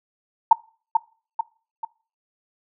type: tone with echo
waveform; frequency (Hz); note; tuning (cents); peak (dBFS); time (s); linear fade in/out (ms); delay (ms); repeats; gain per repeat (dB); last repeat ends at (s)
sine; 903; A5; +45; -6; 0.51-0.53; 5; 440; 3; -6; 1.85
effects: noise-tail reverb RT60 0.4 s tail -23 dB re dry